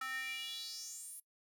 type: tone with high-pass filter sweep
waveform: square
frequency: 261.6 Hz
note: C4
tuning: in tune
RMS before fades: -44 dBFS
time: 0.01-1.2 s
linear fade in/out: 5 ms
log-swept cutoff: 1400 to 11000 Hz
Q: 5.2
effects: noise-tail reverb RT60 0.1 s tail -20 dB re dry